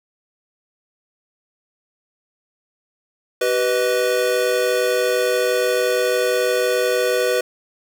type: chord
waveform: square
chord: G augmented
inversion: none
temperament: equal with one note detuned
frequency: 382.6 / 493.9 / 622.3 Hz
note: G4 / B4 / D#5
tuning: -42 / 0 / 0 cents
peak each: -24 / -19 / -25 dBFS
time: 3.41-7.41 s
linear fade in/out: 5 ms
effects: none